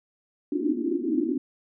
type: band-pass noise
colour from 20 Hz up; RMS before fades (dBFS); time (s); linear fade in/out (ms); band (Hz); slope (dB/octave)
pink; -26; 0.52-1.38; 5; 240 to 360; 96
effects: none